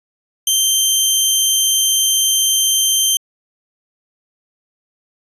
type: tone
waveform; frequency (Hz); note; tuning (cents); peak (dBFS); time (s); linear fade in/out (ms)
15% pulse; 3136; G7; 0; -5; 0.47-3.17; 2
effects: resampled to 32000 Hz